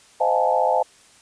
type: tone cluster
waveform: sine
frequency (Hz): 516 / 622 / 702 / 826 / 881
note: C5 / D#5 / F5 / G#5 / A5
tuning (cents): -24 / -1 / +9 / -10 / +2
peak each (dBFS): -23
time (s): 0.2-0.83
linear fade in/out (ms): 10
effects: white hiss -52 dBFS RMS until 1.21 s + resampled to 22050 Hz